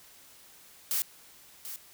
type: noise with echo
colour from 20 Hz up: blue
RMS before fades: -29 dBFS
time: 0.91-1.02 s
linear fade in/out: 0 ms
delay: 740 ms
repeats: 1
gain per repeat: -11 dB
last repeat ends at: 1.76 s
effects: white hiss -55 dBFS RMS until 1.93 s